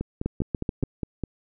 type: two click trains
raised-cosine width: 3 ms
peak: -15 / -12 dBFS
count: 7 / 5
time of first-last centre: 0.01-1.237 / 0.26-0.836 s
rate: 4.89 / 6.95 Hz
effects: none